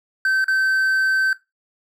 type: tone with dropouts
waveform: triangle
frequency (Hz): 1545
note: G6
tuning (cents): -26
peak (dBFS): -14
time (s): 0.25-1.33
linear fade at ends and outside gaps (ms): 2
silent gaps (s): 0.443-0.481
effects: noise-tail reverb RT60 0.2 s tail -17 dB re dry